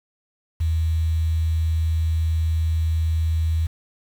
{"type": "tone with quantisation", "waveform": "sine", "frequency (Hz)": 80.7, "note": "E2", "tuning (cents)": -36, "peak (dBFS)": -18, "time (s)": [0.6, 3.67], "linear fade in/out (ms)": 10, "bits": 7, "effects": []}